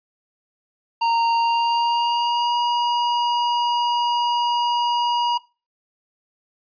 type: tone with pitch glide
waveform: square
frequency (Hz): 926 to 956.4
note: A#5 to A#5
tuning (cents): -12 to +44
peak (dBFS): -18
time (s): 1.01-5.38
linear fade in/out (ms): 10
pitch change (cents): +56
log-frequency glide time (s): 1.34-2.57
effects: noise-tail reverb RT60 0.3 s tail -19 dB re dry + resampled to 11025 Hz